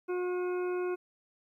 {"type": "harmonic tone", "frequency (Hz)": 360.4, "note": "F#4", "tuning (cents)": -45, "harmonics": [1, 2, 3, 4, 6, 7], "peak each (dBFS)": [-30, -45, -44, -45, -55, -50], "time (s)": [0.08, 0.96], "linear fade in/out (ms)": 20, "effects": ["12-bit"]}